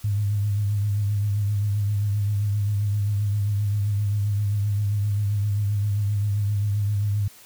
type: tone with vibrato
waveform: sine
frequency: 102.6 Hz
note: G#2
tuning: 21 cents flat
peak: -20 dBFS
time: 0.04-7.28 s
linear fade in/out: 5 ms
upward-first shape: triangle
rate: 7.6 Hz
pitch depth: 54 cents each way
effects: white hiss -49 dBFS RMS until 7.45 s